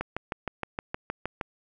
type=click train; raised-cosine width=0.5 ms; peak=-15 dBFS; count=10; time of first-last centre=0.01-1.412 s; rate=6.42 Hz; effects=none